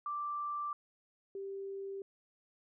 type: tone pair in turn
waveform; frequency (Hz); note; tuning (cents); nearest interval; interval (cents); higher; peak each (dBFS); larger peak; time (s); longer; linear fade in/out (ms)
sine; 1174.7 / 392; D6 / G4; 0 / 0; octave + perfect fifth; 1900; first; -35 / -39; first; 0.06-0.73 / 1.35-2.02; neither; 2
effects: none